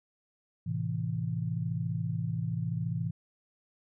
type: chord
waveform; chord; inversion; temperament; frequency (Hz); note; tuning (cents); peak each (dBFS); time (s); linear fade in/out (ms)
sine; A minor; none; equal; 110 / 130.81 / 164.81; A2 / C3 / E3; 0 / 0 / 0; -34 / -35 / -33; 0.66-3.11; 10
effects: none